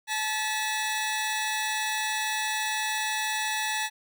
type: tone pair together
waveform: 15% pulse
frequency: 866 / 1944.1 Hz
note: A5 / B6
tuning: -28 / -28 cents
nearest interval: octave + major second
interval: 1400 cents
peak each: -22 / -26 dBFS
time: 0.07-3.9 s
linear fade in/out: 50 ms
effects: none